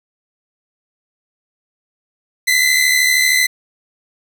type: tone pair together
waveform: sawtooth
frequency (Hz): 1989 / 2062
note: B6 / C7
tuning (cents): +12 / -26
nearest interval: minor second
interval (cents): 62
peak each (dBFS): -11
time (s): 2.47-3.47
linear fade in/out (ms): 10
effects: none